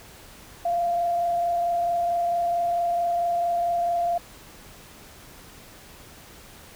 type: tone with frequency modulation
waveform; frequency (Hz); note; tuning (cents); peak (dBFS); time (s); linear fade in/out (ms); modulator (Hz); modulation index
sine; 692; F5; -16; -21; 0.65-4.18; 5; 24.5; 0.39
effects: pink hiss -47 dBFS RMS until 6.75 s